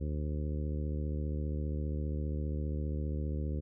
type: harmonic tone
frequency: 75 Hz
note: D2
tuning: 37 cents sharp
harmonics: 1 / 2 / 3 / 4 / 5 / 6 / 7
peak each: -33 / -39 / -43 / -45 / -47 / -49 / -50 dBFS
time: 0-3.61 s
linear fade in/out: 20 ms
effects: none